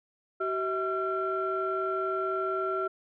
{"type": "tone cluster", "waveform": "sine", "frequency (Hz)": [380.6, 647, 1362], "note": ["F#4", "E5", "F6"], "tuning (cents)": [49, -32, -44], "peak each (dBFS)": [-30, -34, -30], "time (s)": [0.4, 2.88], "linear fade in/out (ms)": 10, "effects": ["tanh soft clip ceiling -20 dBFS"]}